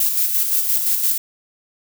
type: noise with tremolo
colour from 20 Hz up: violet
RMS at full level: -17 dBFS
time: 0-1.18 s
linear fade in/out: 5 ms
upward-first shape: square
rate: 5.8 Hz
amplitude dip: 40%
effects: none